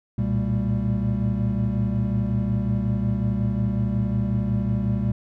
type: tone cluster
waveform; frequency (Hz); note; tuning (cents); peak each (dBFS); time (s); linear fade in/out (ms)
triangle; 66.6 / 113.6 / 119.1 / 196.5 / 227.4; C2 / A#2 / A#2 / G3 / A#3; +31 / -44 / +38 / +4 / -43; -29 / -29 / -22 / -23 / -29; 0.18-5.12; 5
effects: none